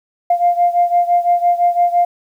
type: beating tone pair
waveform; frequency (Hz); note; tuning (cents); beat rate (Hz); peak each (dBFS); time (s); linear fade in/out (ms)
sine; 698.5 / 704.4; F5 / F5; 0 / +15; 5.9; -12 / -15; 0.3-2.05; 5
effects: tanh soft clip ceiling -4 dBFS + 8-bit